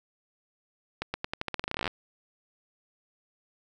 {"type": "accelerating click train", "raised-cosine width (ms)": 0.3, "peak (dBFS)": -14, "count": 20, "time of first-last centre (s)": [1.02, 1.878], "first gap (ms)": 120, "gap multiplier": 0.87, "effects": []}